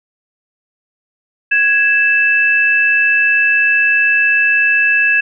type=tone pair together; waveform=sine; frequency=1661.2 / 2637 Hz; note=G#6 / E7; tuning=0 / 0 cents; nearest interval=minor sixth; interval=800 cents; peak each=-12 dBFS; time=1.51-5.21 s; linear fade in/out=10 ms; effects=none